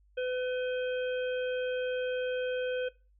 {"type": "harmonic tone with a mistuned harmonic", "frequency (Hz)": 504, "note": "B4", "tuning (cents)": 35, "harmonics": [1, 3, 5, 6], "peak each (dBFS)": [-30, -40, -44, -46], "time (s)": [0.17, 2.89], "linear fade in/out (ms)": 10, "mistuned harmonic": 6, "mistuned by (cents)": 88, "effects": ["noise-tail reverb RT60 0.3 s tail -21 dB re dry", "added 50 Hz sine -61 dBFS peak until 3.19 s"]}